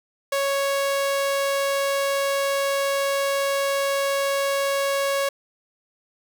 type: tone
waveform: sawtooth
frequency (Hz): 554.4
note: C#5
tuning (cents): 0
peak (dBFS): -17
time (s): 0.32-5.29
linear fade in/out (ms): 5
effects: none